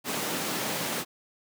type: high-pass noise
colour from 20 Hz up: pink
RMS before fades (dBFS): -31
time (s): 0.04-1.05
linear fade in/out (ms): 50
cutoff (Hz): 160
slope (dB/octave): 24
effects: none